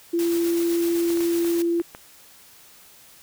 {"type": "tone", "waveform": "sine", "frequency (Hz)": 340, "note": "F4", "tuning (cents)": -46, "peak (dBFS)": -19, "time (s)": [0.13, 1.82], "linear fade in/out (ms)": 10}
{"type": "noise with tremolo", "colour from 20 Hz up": "white", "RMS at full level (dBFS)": -34, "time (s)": [0.19, 1.62], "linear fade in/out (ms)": 0, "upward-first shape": "square", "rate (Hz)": 7.9, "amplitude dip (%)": 25}
{"type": "clicks", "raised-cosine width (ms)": 0.5, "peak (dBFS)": -22, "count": 6, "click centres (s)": [1.104, 1.173, 1.207, 1.447, 1.799, 1.949]}
{"effects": ["white hiss -50 dBFS RMS until 3.22 s"]}